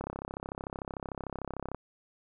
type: click train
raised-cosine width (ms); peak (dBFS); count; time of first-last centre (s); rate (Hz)
1; -22; 59; 0.01-1.747; 33.4
effects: none